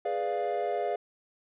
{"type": "chord", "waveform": "triangle", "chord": "G# diminished seventh", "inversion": "none", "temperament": "equal", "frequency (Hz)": [415.3, 493.9, 587.3, 698.5], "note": ["G#4", "B4", "D5", "F5"], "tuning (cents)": [0, 0, 0, 0], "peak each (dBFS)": [-31, -33, -32, -29], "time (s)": [0.05, 0.96], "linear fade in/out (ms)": 5, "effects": ["tanh soft clip ceiling -17 dBFS", "resampled to 8000 Hz"]}